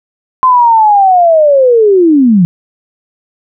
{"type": "linear sweep", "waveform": "sine", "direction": "down", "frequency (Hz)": [1040, 164.81], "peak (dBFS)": -3, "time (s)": [0.43, 2.45], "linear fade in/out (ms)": 0, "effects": []}